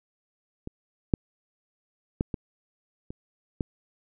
clicks, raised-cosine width 3 ms, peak -22 / -7 / -11 / -17 / -24 / -14 dBFS, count 6, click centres 0.674 / 1.138 / 2.209 / 2.342 / 3.105 / 3.608 s, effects none

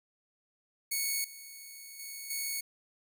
5% pulse tone with level steps, 2217 Hz, C#7, in tune, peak -20 / -36 / -31 / -23 dBFS, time 0.91-2.61 s, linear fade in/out 10 ms, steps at 1.24 / 1.99 / 2.3 s, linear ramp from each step 5 ms, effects none

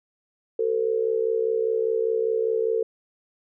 sine tone with amplitude modulation, 449.3 Hz, A4, 36 cents sharp, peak -17 dBFS, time 0.59-2.83 s, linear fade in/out 5 ms, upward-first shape sine, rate 65 Hz, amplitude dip 80%, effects none

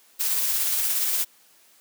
blue noise with tremolo, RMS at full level -23 dBFS, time 0.19-1.25 s, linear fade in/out 20 ms, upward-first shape sine, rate 17 Hz, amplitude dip 25%, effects white hiss -57 dBFS RMS until 1.8 s + high-pass 200 Hz 12 dB/octave

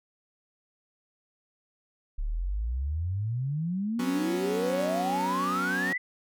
sine exponential sweep, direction up, 34.06 to 2037 Hz, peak -27 dBFS, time 2.18-5.98 s, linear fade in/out 10 ms
sawtooth chord, F# suspended fourth, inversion none, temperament equal, 185 / 246.9 / 277.2 Hz, F#3 / B3 / C#4, 0 / 0 / 0 cents, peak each -29 / -33 / -30 dBFS, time 3.99-5.93 s, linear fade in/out 5 ms
effects none

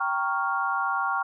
sine chord, G half-diminished seventh, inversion none, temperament equal, 784 / 932.3 / 1108.7 / 1396.9 Hz, G5 / Bb5 / Db6 / F6, 0 / 0 / 0 / 0 cents, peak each -30 / -32 / -28 / -28 dBFS, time 0-1.23 s, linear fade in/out 10 ms, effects none

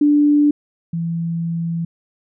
sine tone pair in turn, 293.4 / 167.24 Hz, D4 / E3, -2 / +25 cents, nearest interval minor seventh, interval 973 cents, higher first, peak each -10 / -19 dBFS, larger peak first, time 0.01-0.51 / 0.93-1.85 s, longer second, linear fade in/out 5 ms, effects none

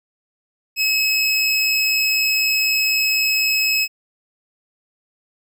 25% pulse tone, 2572 Hz, E7, 43 cents flat, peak -12 dBFS, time 0.76-3.88 s, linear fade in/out 50 ms, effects none

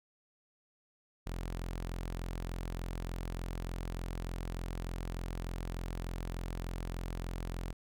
sawtooth tone, 43.37 Hz, F1, 11 cents flat, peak -33 dBFS, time 1.26-7.73 s, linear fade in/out 10 ms, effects none

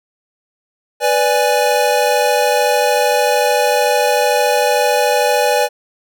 square chord, G# diminished, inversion first, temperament equal, 493.9 / 587.3 / 830.6 Hz, B4 / D5 / G#5, 0 / 0 / 0 cents, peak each -17 dBFS, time 1-5.69 s, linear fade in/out 50 ms, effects none

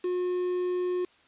triangle tone with quantisation, 360 Hz, F#4, 47 cents flat, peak -24 dBFS, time 0.04-1.05 s, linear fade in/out 5 ms, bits 7, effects white hiss -61 dBFS RMS until 1.27 s + resampled to 8000 Hz

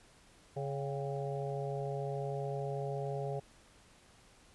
harmonic tone with a mistuned harmonic, 139.5 Hz, C#3, 11 cents sharp, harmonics 1 / 3 / 4 / 5 / 6, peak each -38 / -40 / -42 / -44 / -47 dBFS, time 0.56-3.4 s, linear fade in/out 10 ms, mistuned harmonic 6, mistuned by -84 cents, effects pink hiss -62 dBFS RMS until 4.54 s + resampled to 24000 Hz

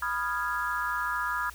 sine chord, F half-diminished seventh, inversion second, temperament equal with one note detuned, 987.8 / 1232.3 / 1396.9 / 1661.2 Hz, Cb6 / Eb6 / F6 / Ab6, 0 / -17 / 0 / 0 cents, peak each -33 dBFS, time 0.02-1.5 s, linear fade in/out 5 ms, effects added 60 Hz sine -48 dBFS peak until 1.54 s + white hiss -50 dBFS RMS until 1.54 s

